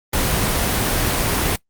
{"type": "noise", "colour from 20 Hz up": "pink", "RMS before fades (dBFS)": -19, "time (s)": [0.13, 1.56], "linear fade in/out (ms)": 5, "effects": ["noise-tail reverb RT60 0.1 s tail -19 dB re dry", "Opus 24 kbps"]}